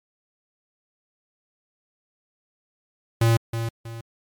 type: tone with echo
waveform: square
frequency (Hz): 114.8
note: A#2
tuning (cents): -26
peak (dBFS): -16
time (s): 3.21-3.37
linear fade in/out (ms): 5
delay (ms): 320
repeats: 2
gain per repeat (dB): -9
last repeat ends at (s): 4.01
effects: MP3 96 kbps